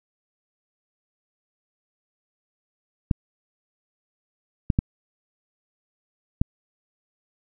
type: clicks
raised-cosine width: 5 ms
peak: -6 dBFS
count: 4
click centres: 3.112 / 4.702 / 4.789 / 6.415 s
effects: none